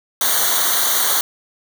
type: noise with comb filter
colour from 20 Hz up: white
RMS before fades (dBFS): -17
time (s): 0.21-1.21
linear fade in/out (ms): 2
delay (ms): 0.39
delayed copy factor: -0.95
effects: none